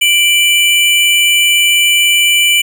square tone pair together, 2349 / 2971 Hz, D7 / F#7, 0 / +6 cents, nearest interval major third, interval 406 cents, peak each -11 dBFS, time 0.01-2.62 s, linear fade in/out 10 ms, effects none

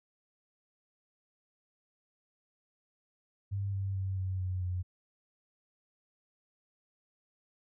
sine tone with pitch steps, 99.2 / 97.38 / 95.6 / 93.85 / 92.13 / 90.44 Hz, G2 / G2 / G2 / F#2 / F#2 / F#2, +21 / -11 / -43 / +25 / -7 / -39 cents, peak -31 dBFS, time 3.51-4.83 s, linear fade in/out 20 ms, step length 220 ms, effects none

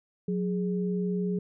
sine tone pair together, 182.13 / 415.3 Hz, F#3 / G#4, -27 / 0 cents, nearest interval octave + major second, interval 1427 cents, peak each -27 / -32 dBFS, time 0.28-1.39 s, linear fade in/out 5 ms, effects none

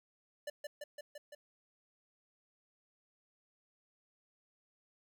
square tone with echo, 587.3 Hz, D5, in tune, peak -39 dBFS, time 0.47-0.5 s, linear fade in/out 5 ms, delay 170 ms, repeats 5, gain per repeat -2 dB, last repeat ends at 1.35 s, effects none

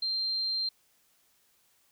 sine tone, 4164 Hz, C8, 9 cents flat, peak -28 dBFS, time 0.02-0.69 s, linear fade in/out 5 ms, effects white hiss -68 dBFS RMS until 1.91 s

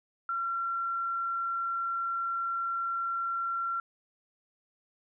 sine tone, 1365 Hz, F6, 40 cents flat, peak -29 dBFS, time 0.29-3.8 s, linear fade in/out 2 ms, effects none

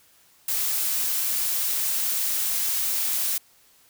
blue noise, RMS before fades -25 dBFS, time 0.48-3.38 s, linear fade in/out 5 ms, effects white hiss -58 dBFS RMS until 3.89 s

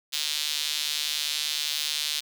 sawtooth tone with high-pass filter, 149.9 Hz, D3, 36 cents sharp, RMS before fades -29 dBFS, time 0.12-2.21 s, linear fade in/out 20 ms, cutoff 3700 Hz, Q 2.3, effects none

